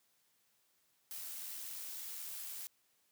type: noise with amplitude modulation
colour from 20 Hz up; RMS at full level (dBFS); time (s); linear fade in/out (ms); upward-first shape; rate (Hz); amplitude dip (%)
blue; -44; 1.11-2.67; 0; sine; 81.6; 25
effects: white hiss -75 dBFS RMS until 3.11 s + high-pass 80 Hz 12 dB/octave